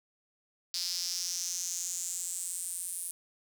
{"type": "tone with high-pass filter sweep", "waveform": "sawtooth", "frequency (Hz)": 176.8, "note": "F3", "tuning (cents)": 22, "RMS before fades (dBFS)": -36, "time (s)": [0.74, 3.11], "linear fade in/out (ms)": 0, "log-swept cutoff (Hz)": [4800, 9900], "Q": 5.4, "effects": []}